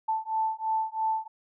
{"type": "beating tone pair", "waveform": "sine", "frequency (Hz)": [880, 883], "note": ["A5", "A5"], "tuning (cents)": [0, 6], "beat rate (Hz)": 3, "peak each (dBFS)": -29, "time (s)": [0.08, 1.28], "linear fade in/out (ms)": 10, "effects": []}